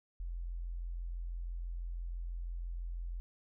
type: tone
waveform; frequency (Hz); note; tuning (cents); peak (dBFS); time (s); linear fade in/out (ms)
sine; 43.03; F1; -25; -37; 0.2-3.2; 0
effects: none